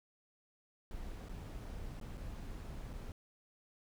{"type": "noise with dropouts", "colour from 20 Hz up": "brown", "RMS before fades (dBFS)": -45, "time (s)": [0.91, 3.12], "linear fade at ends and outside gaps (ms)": 1, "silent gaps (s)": [[1.287, 1.293], [2, 2.012], [2.173, 2.177], [2.932, 2.936]], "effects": []}